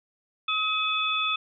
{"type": "tone cluster", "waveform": "sine", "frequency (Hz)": [1274, 2548, 3467], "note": ["D#6", "D#7", "A7"], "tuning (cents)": [41, 41, -26], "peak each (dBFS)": -28, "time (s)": [0.48, 1.36], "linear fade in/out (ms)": 5, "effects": []}